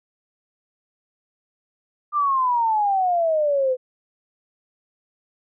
sine exponential sweep, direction down, 1209 to 501 Hz, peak -17 dBFS, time 2.12-3.77 s, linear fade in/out 50 ms, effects none

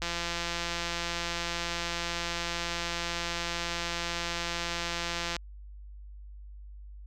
click train, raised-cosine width 0.2 ms, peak -15 dBFS, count 915, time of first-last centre 0.02-5.365 s, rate 171 Hz, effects added 50 Hz sine -43 dBFS peak until 7.06 s

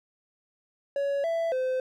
triangle tone with pitch steps, 561 / 664 / 515 Hz, C#5 / E5 / C5, +21 / +12 / -28 cents, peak -23 dBFS, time 0.96-1.8 s, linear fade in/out 2 ms, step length 280 ms, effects none

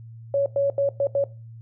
sine tone bursts at uneven times, 559 Hz, C#5, 14 cents sharp, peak -18 dBFS, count 5, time 0.34-0.46 / 0.56-0.7 / 0.78-0.89 / 1-1.07 / 1.15-1.24 s, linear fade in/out 2 ms, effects noise-tail reverb RT60 0.3 s tail -18 dB re dry + added 114 Hz sine -39 dBFS peak until 1.61 s

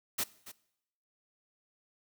white noise with echo, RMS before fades -32 dBFS, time 0.18-0.24 s, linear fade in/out 10 ms, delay 280 ms, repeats 1, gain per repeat -15 dB, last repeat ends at 0.52 s, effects noise-tail reverb RT60 0.8 s tail -20 dB re dry

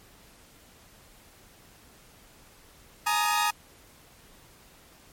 sawtooth chord, Ab suspended second, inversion none, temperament equal with one note detuned, 843.7 / 932.3 / 1244.5 Hz, Ab5 / Bb5 / Eb6, +27 / 0 / 0 cents, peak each -24 dBFS, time 3.06-3.51 s, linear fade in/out 10 ms, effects pink hiss -55 dBFS RMS until 5.12 s + MP3 64 kbps

